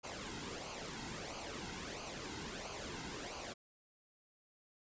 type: noise with flanger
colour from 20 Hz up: pink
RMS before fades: -45 dBFS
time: 0.03-3.54 s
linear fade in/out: 20 ms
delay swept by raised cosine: 0.54 to 1.74 ms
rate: 1.5 Hz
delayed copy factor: -0.65
effects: resampled to 16000 Hz